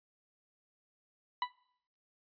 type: tone with exponential decay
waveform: 40% pulse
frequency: 987.8 Hz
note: B5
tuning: in tune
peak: -26 dBFS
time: 1.42-1.52 s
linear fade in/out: 2 ms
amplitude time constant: 20 ms
effects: noise-tail reverb RT60 0.7 s tail -23 dB re dry + resampled to 11025 Hz